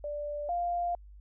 sine tone pair in turn, 587.3 / 698.4 Hz, D5 / F5, 0 / 0 cents, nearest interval minor third, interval 300 cents, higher second, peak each -33 / -28 dBFS, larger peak second, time 0.04-0.49 / 0.49-0.95 s, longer second, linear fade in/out 2 ms, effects added 50 Hz sine -48 dBFS peak until 1.2 s

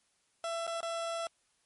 30% pulse tone with dropouts, 669 Hz, E5, 25 cents sharp, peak -31 dBFS, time 0.44-1.27 s, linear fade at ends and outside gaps 1 ms, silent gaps 0.668-0.676 / 0.806-0.829 s, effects white hiss -73 dBFS RMS until 1.65 s + MP3 48 kbps

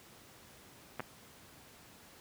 clicks, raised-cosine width 0.5 ms, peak -22 / -23 dBFS, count 2, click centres 0.996 / 1.004 s, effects pink hiss -57 dBFS RMS until 2.2 s + high-pass 80 Hz 12 dB/octave

